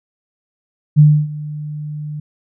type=tone with ADSR envelope; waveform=sine; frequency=150 Hz; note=D3; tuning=37 cents sharp; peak=-3 dBFS; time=0.96-2.2 s; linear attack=32 ms; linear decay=280 ms; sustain=-20 dB; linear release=5 ms; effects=none